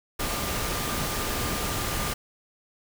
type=tone in noise; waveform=sine; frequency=1200 Hz; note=D6; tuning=37 cents sharp; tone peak=-38 dBFS; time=0.19-2.14 s; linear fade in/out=10 ms; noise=pink; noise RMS=-29 dBFS; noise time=0.19-2.14 s; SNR=-12 dB; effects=none